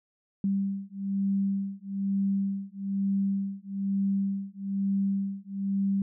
sine beating tone pair, 196 / 197.1 Hz, G3 / G3, 0 / +10 cents, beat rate 1.1 Hz, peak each -29 dBFS, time 0.44-6.02 s, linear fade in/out 2 ms, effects none

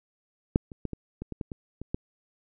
clicks, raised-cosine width 3 ms, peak -7 / -28 / -18 / -21 / -22 / -22 / -19 / -23 / -24 / -15 dBFS, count 10, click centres 0.559 / 0.718 / 0.853 / 0.933 / 1.22 / 1.323 / 1.412 / 1.518 / 1.816 / 1.945 s, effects none

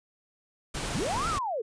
pink noise, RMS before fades -33 dBFS, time 0.74-1.39 s, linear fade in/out 10 ms
sine linear two-way sweep, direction up then down, 83.9 to 1396.9 to 407.8 Hz, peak -28 dBFS, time 0.94-1.62 s, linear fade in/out 10 ms, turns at 1.28 s
effects resampled to 22050 Hz

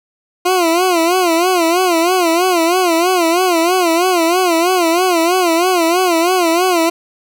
20% pulse tone with vibrato, 349.2 Hz, F4, in tune, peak -6 dBFS, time 0.45-6.9 s, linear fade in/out 10 ms, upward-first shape sine, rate 3.1 Hz, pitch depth 120 cents each way, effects none

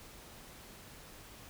silence, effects pink hiss -53 dBFS RMS until 1.49 s

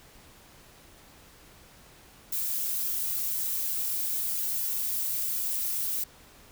violet noise with flanger, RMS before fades -30 dBFS, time 2.32-6.04 s, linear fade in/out 5 ms, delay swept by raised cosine 2 to 4.3 ms, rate 1.3 Hz, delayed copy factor +0.7, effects pink hiss -54 dBFS RMS until 6.51 s

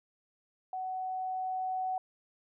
sine tone with level ramp, 748 Hz, F#5, 19 cents sharp, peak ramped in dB -34 to -30 dBFS, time 0.73-1.98 s, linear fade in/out 2 ms, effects none

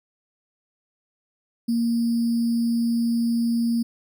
sine tone with sample-and-hold, 233.1 Hz, A#3, in tune, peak -19 dBFS, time 1.68-3.83 s, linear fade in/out 10 ms, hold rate 4900 Hz, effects none

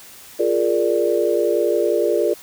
sine chord, Bb dominant seventh, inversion second, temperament equal, 349.2 / 415.3 / 466.2 / 587.3 Hz, F4 / Ab4 / Bb4 / D5, 0 / 0 / 0 / 0 cents, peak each -21 dBFS, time 0.39-2.34 s, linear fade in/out 10 ms, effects white hiss -42 dBFS RMS until 2.42 s

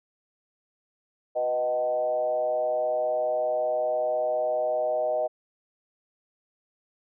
sine tone with frequency modulation, 622.3 Hz, D#5, in tune, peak -23 dBFS, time 1.35-5.28 s, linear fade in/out 20 ms, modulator 130 Hz, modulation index 0.8, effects none

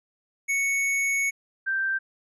square / sine tone pair in turn, 2217 / 1567.7 Hz, C#7 / G6, 0 / 0 cents, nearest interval tritone, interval 600 cents, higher first, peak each -23 dBFS, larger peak neither, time 0.48-1.31 / 1.66-1.99 s, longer first, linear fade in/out 20 ms, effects resampled to 24000 Hz

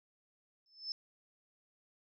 sine tone with exponential growth, 5260 Hz, E8, 5 cents flat, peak -33 dBFS, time 0.66-0.92 s, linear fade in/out 1 ms, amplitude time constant 55 ms, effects none

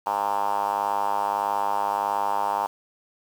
5% pulse tone with band-pass filter, 101.6 Hz, G#2, 38 cents flat, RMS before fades -25 dBFS, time 0.06-2.67 s, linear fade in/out 10 ms, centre 890 Hz, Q 5.3, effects 7-bit

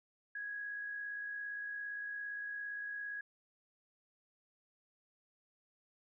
sine tone with amplitude modulation, 1661.2 Hz, G#6, in tune, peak -38 dBFS, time 0.35-3.21 s, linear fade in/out 5 ms, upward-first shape sine, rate 57.5 Hz, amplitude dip 35%, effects none

